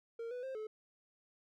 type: tone with pitch steps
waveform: triangle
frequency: 461.3 / 495 / 528 / 432.1 Hz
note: A#4 / B4 / C5 / A4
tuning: -18 / +4 / +16 / -31 cents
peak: -38 dBFS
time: 0.19-0.67 s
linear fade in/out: 5 ms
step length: 120 ms
effects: none